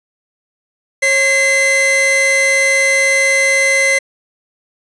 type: tone pair together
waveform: 45% pulse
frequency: 544 / 2054 Hz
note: C#5 / C7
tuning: -33 / -33 cents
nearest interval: octave + major seventh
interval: 2300 cents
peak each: -17 / -11 dBFS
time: 1.02-3.99 s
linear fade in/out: 10 ms
effects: resampled to 24000 Hz